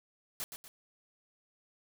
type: noise with echo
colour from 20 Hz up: white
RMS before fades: -38 dBFS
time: 0.4-0.44 s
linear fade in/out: 0 ms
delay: 120 ms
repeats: 2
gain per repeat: -7 dB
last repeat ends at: 0.68 s
effects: none